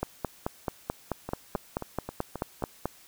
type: two click trains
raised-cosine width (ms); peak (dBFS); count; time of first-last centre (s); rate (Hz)
1; -20 / -14; 6 / 14; 1.29-2.623 / 0.03-2.856; 3.75 / 4.6
effects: white hiss -55 dBFS RMS until 3.07 s